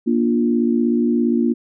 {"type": "chord", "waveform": "sine", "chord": "Bb major", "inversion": "none", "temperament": "equal with one note detuned", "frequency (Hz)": [236.7, 293.7, 349.2], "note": ["Bb3", "D4", "F4"], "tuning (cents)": [27, 0, 0], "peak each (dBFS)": [-16, -22, -21], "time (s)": [0.06, 1.54], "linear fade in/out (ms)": 20, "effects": []}